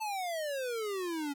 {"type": "exponential sweep", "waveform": "square", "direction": "down", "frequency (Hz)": [891, 277.2], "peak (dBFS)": -34, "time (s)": [0, 1.34], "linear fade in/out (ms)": 20, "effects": []}